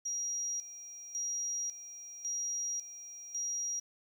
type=tone with tremolo; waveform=sine; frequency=5720 Hz; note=F8; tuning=41 cents sharp; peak=-33 dBFS; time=0.05-3.8 s; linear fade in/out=10 ms; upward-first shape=square; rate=0.91 Hz; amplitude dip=75%; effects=10-bit